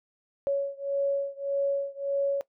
sine beating tone pair, 557 / 558.7 Hz, C#5 / C#5, +8 / +13 cents, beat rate 1.7 Hz, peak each -28 / -29 dBFS, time 0.47-2.41 s, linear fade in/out 0 ms, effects noise-tail reverb RT60 0.1 s tail -19 dB re dry

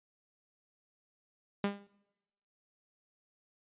sawtooth tone with exponential decay, 201.3 Hz, G3, 46 cents sharp, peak -23 dBFS, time 1.64-1.87 s, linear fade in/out 2 ms, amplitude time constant 49 ms, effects noise-tail reverb RT60 1.0 s tail -24 dB re dry + resampled to 8000 Hz

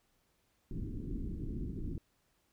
pink low-pass noise, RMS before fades -39 dBFS, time 0.71-1.98 s, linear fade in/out 2 ms, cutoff 360 Hz, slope 48 dB/octave, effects pink hiss -75 dBFS RMS until 2.52 s

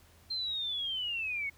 sine linear sweep, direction down, 4176 to 2173 Hz, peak -32 dBFS, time 0.3-1.5 s, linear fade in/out 10 ms, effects added 81 Hz sine -61 dBFS peak until 1.57 s + pink hiss -62 dBFS RMS until 1.57 s

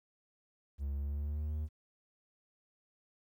triangle tone with pitch glide, 69.9 to 76.67 Hz, C#2 to D#2, +15 to -25 cents, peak -32 dBFS, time 0.78-1.69 s, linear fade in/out 50 ms, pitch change +160 cents, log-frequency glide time 0.95-1.55 s, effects 12-bit

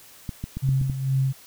clicks, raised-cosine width 5 ms, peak -17 dBFS, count 6, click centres 0.292 / 0.44 / 0.57 / 0.69 / 0.814 / 0.898 s
sine tone with tremolo, 133.7 Hz, C3, 38 cents sharp, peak -18 dBFS, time 0.62-1.33 s, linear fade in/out 20 ms, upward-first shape sine, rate 2.2 Hz, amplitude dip 65%
effects white hiss -49 dBFS RMS until 1.46 s

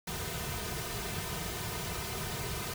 pink noise with comb filter, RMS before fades -37 dBFS, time 0.07-2.74 s, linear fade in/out 5 ms, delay 3.6 ms, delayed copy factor -0.8, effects none

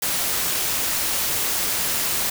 white noise with amplitude modulation, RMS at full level -21 dBFS, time 0.02-2.3 s, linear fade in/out 5 ms, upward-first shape sine, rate 268 Hz, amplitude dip 45%, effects none

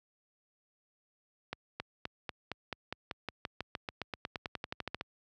accelerating click train, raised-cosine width 0.3 ms, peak -20 dBFS, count 25, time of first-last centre 1.53-5.011 s, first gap 270 ms, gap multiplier 0.94, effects high-pass 60 Hz 12 dB/octave

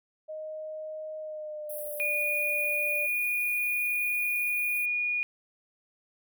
sine tone with pitch glide, 622.3 to 590.4 Hz, D#5 to D5, 0 to +9 cents, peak -35 dBFS, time 0.28-3.07 s, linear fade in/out 20 ms, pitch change -91 cents, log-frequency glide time 1.19-1.97 s
pink high-pass noise, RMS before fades -40 dBFS, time 1.69-4.86 s, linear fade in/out 10 ms, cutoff 9900 Hz, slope 96 dB/octave
sine tone, 2446 Hz, D#7, 30 cents flat, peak -26 dBFS, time 2-5.23 s, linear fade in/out 0 ms
effects none

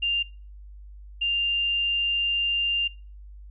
sine tone pair in turn, 2794 / 2794 Hz, F7 / F7, 0 / 0 cents, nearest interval unison, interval 0 cents, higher neither, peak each -22 dBFS, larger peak neither, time 0.02-0.23 / 1.21-2.88 s, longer second, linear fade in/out 10 ms, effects noise-tail reverb RT60 0.4 s tail -24 dB re dry + added 50 Hz sine -41 dBFS peak until 3.5 s

